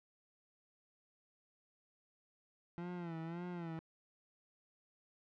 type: tone with vibrato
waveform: 30% pulse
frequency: 170 Hz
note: F3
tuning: 46 cents flat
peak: -39 dBFS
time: 2.78-3.79 s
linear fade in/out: 0 ms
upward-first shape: sine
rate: 1.8 Hz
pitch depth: 85 cents each way
effects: low-pass 2000 Hz 12 dB/octave